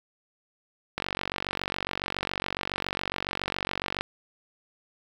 click train, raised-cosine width 0.3 ms, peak -12 dBFS, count 144, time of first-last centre 0.98-4.01 s, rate 47.2 Hz, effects 7-bit

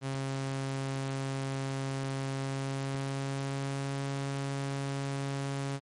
sawtooth tone with pitch glide, 135.3 to 138.14 Hz, C#3 to C#3, -42 to -6 cents, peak -28 dBFS, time 0.01-5.8 s, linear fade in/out 50 ms, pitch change +36 cents, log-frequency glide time 2.32-4.02 s, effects MP3 48 kbps

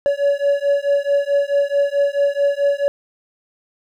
triangle beating tone pair, 564 / 568.6 Hz, C#5 / C#5, +30 / +44 cents, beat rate 4.6 Hz, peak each -16 dBFS, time 0.06-2.88 s, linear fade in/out 0 ms, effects none

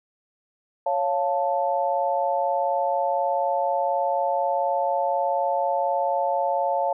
sine chord, Db augmented, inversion none, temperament equal, 554.4 / 698.5 / 880 Hz, Db5 / F5 / A5, 0 / 0 / 0 cents, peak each -25 dBFS, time 0.86-6.93 s, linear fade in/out 5 ms, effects none

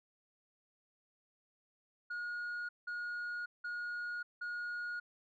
sine tone bursts, 1440 Hz, F#6, 47 cents flat, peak -35 dBFS, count 4, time 2.1-5 s, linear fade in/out 10 ms, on 590 ms, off 180 ms, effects tanh soft clip ceiling -37 dBFS

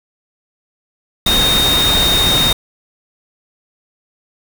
sine tone in noise, 3700 Hz, A#7, 14 cents flat, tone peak -12 dBFS, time 1.26-2.53 s, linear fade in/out 5 ms, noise pink, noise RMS -17 dBFS, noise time 1.26-2.53 s, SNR +2 dB, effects none

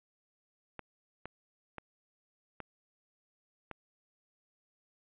clicks, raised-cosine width 0.5 ms, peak -26 dBFS, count 5, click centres 0.793 / 1.256 / 1.783 / 2.603 / 3.713 s, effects resampled to 8000 Hz

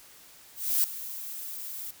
violet noise with ADSR envelope, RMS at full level -23 dBFS, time 0.55-1.91 s, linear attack 290 ms, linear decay 3 ms, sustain -15 dB, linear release 5 ms, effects white hiss -53 dBFS RMS until 2 s

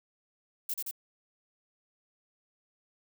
violet noise with echo, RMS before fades -33 dBFS, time 0.69-0.74 s, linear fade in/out 5 ms, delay 86 ms, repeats 2, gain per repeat -2 dB, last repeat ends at 0.912 s, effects none

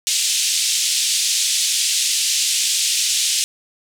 white band-pass noise, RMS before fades -19 dBFS, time 0.07-3.44 s, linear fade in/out 0 ms, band 2800 to 8500 Hz, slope 24 dB/octave, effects none

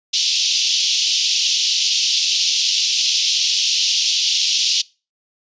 white band-pass noise, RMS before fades -18 dBFS, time 0.13-4.82 s, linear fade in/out 10 ms, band 2800 to 6000 Hz, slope 48 dB/octave, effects noise-tail reverb RT60 0.3 s tail -23 dB re dry + resampled to 16000 Hz

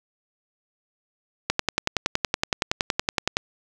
click train, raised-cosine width 0.2 ms, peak -3 dBFS, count 21, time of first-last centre 1.5-3.369 s, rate 10.7 Hz, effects none

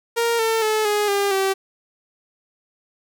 sawtooth tone with pitch steps, 466.2 / 449 / 432.5 / 416.5 / 401.2 / 386.4 Hz, A#4 / A4 / A4 / G#4 / G4 / G4, 0 / +35 / -30 / +5 / +40 / -25 cents, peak -14 dBFS, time 0.16-1.54 s, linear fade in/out 20 ms, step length 230 ms, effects none

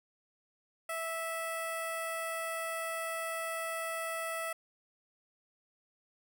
10% pulse tone with notch filter, 656 Hz, E5, 9 cents flat, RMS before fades -37 dBFS, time 0.89-4.53 s, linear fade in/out 5 ms, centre 3900 Hz, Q 0.81, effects none

